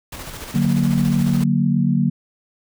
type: noise with tremolo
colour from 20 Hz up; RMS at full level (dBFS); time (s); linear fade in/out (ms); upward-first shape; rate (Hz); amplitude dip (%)
pink; -32; 0.12-1.44; 5; square; 14; 35
type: chord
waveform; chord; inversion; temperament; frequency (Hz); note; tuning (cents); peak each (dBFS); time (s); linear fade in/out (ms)
sine; D augmented; none; equal; 146.83 / 185 / 233.1; D3 / F#3 / A#3; 0 / 0 / 0; -19; 0.54-2.1; 10
effects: none